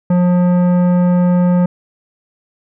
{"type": "tone with tanh clipping", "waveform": "sine", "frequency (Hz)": 178.2, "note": "F3", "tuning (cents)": 35, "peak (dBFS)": -11, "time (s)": [0.1, 1.66], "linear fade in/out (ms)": 5, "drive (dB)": 13, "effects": []}